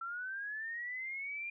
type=linear sweep; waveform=sine; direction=up; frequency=1336 to 2405 Hz; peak=-38 dBFS; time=0.01-1.5 s; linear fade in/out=5 ms; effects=none